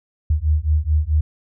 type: beating tone pair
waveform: sine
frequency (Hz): 74.4 / 79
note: D2 / D#2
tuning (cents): +23 / +27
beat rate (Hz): 4.6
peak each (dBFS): -18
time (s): 0.3-1.21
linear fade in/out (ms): 5
effects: none